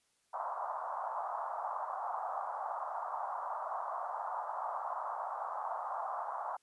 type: band-pass noise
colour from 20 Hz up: pink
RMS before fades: -39 dBFS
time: 0.33-6.57 s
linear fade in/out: 10 ms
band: 680 to 1200 Hz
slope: 48 dB/octave
effects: white hiss -75 dBFS RMS until 6.62 s + resampled to 24000 Hz